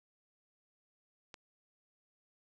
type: click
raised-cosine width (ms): 0.2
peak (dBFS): -30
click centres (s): 1.342
effects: none